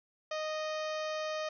harmonic tone, 620 Hz, D#5, 6 cents flat, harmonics 1 / 2 / 3 / 4 / 5 / 6 / 7 / 8 / 9 / 10, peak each -35 / -41 / -45 / -47 / -49 / -51 / -52 / -53 / -54 / -55 dBFS, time 0.31-1.49 s, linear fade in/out 5 ms, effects none

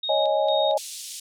sine tone with tremolo, 3729 Hz, A#7, in tune, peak -26 dBFS, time 0.03-0.74 s, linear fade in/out 5 ms, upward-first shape square, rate 2.2 Hz, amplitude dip 75%
sine chord, C# suspended second, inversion none, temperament equal, 554.4 / 622.3 / 830.6 Hz, C#5 / D#5 / G#5, 0 / 0 / 0 cents, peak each -24 / -22 / -25 dBFS, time 0.09-0.78 s, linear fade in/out 5 ms
white band-pass noise, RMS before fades -37 dBFS, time 0.77-1.2 s, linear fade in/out 5 ms, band 3200 to 9700 Hz, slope 24 dB/octave
effects none

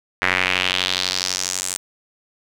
square tone with band-pass filter sweep, 46.07 Hz, F#1, 7 cents flat, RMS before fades -22 dBFS, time 0.22-1.77 s, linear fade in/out 0 ms, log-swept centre 1900 to 8500 Hz, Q 2.6, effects none

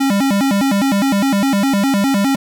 square tone with vibrato, 233.1 Hz, A#3, in tune, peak -13 dBFS, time 0-2.36 s, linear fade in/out 10 ms, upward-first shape square, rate 4.9 Hz, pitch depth 270 cents each way, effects none

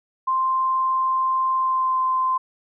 sine tone with pitch glide, 1046.5 to 1037.5 Hz, C6 to C6, 0 to -15 cents, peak -18 dBFS, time 0.27-2.38 s, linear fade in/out 10 ms, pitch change -15 cents, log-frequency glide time 1.55-2 s, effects none

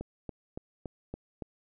click train, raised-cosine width 2 ms, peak -24 dBFS, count 6, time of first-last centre 0.01-1.422 s, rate 3.54 Hz, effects none

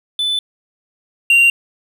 triangle tone pair in turn, 3502 / 2766 Hz, A7 / F7, -9 / -17 cents, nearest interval major third, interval 408 cents, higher first, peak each -14 / -6 dBFS, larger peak second, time 0.19-0.39 / 1.3-1.5 s, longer neither, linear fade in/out 2 ms, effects none

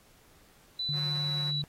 sine tone with pitch glide, 3986 to 3936 Hz, B7 to B7, +15 to -7 cents, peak -30 dBFS, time 0.79-1.62 s, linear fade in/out 5 ms, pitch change -22 cents, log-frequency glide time 1.05-1.36 s
sine tone, 146.83 Hz, D3, in tune, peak -32 dBFS, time 0.89-1.64 s, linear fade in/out 0 ms
5% pulse tone with vibrato, 182.1 Hz, F#3, 27 cents flat, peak -33 dBFS, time 0.92-1.53 s, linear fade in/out 50 ms, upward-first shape triangle, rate 3.2 Hz, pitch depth 10 cents each way
effects pink hiss -61 dBFS RMS until 1.68 s + AAC 48 kbps

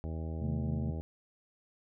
harmonic tone, 80.3 Hz, E2, 45 cents flat, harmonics 1 / 2 / 3 / 4 / 5 / 6 / 7 / 8 / 10, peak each -36 / -42 / -46 / -48 / -50 / -52 / -53 / -54 / -56 dBFS, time 0.04-1.01 s, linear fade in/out 0 ms
sine chord, A diminished, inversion first, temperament equal, 130.81 / 155.56 / 220 Hz, C3 / Eb3 / A3, 0 / 0 / 0 cents, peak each -35 / -40 / -37 dBFS, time 0.41-0.91 s, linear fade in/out 10 ms
effects none

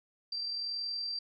sine tone with amplitude modulation, 4700 Hz, D8, 1 cent sharp, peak -32 dBFS, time 0.32-1.19 s, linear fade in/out 5 ms, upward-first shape sine, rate 40.8 Hz, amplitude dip 35%, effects none

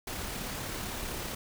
pink noise with amplitude modulation, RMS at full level -36 dBFS, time 0.07-1.35 s, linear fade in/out 5 ms, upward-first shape sine, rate 35.6 Hz, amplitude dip 25%, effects none

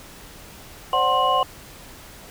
sine tone cluster, 524 / 582 / 744 / 1057 / 2924 Hz, C5 / D5 / F#5 / C6 / F#7, +2 / -16 / +9 / +17 / -21 cents, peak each -26 / -28 / -22 / -19 / -28 dBFS, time 0.93-1.43 s, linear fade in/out 2 ms, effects pink hiss -43 dBFS RMS until 2.3 s

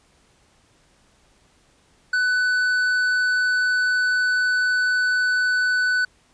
sine tone with tanh clipping, 1496 Hz, F#6, 19 cents sharp, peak -19 dBFS, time 2.13-6.05 s, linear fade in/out 5 ms, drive 8 dB, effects pink hiss -59 dBFS RMS until 6.33 s + resampled to 22050 Hz

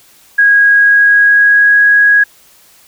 sine tone with pitch glide, 1645 to 1657.4 Hz, G#6 to G#6, -17 to -4 cents, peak -4 dBFS, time 0.38-2.24 s, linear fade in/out 10 ms, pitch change +13 cents, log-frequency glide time 0.73-1.81 s, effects white hiss -45 dBFS RMS until 2.87 s

